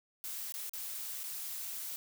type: noise with dropouts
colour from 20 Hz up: blue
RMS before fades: -41 dBFS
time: 0.24-1.96 s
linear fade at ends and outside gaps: 0 ms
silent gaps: 0.522-0.54 / 0.695-0.735 / 1.233-1.239 s
effects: none